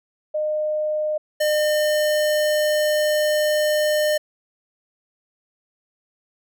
sine / square tone pair in turn, 611 / 605.7 Hz, D#5 / D#5, -32 / -47 cents, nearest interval unison, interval 15 cents, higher first, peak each -20 / -18 dBFS, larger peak second, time 0.34-1.18 / 1.4-4.18 s, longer second, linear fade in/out 10 ms, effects none

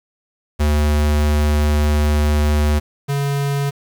square tone pair in turn, 74.6 / 140.83 Hz, D2 / C#3, +28 / +28 cents, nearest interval major seventh, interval 1100 cents, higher second, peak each -14 / -18 dBFS, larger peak first, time 0.59-2.8 / 3.08-3.71 s, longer first, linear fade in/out 20 ms, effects 7-bit

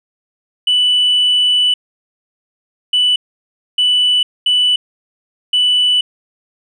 sine tone bursts at uneven times, 2975 Hz, F#7, 9 cents sharp, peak -8 dBFS, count 5, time 0.67-1.74 / 2.93-3.16 / 3.78-4.23 / 4.46-4.76 / 5.53-6.01 s, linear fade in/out 5 ms, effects tanh soft clip ceiling -7 dBFS

